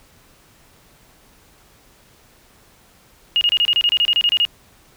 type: tone bursts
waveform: triangle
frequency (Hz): 2863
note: F7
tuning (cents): +42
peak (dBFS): -9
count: 14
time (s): 3.36-4.451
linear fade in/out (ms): 0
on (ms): 51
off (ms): 29
effects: tanh soft clip ceiling -11 dBFS + pink hiss -52 dBFS RMS until 4.96 s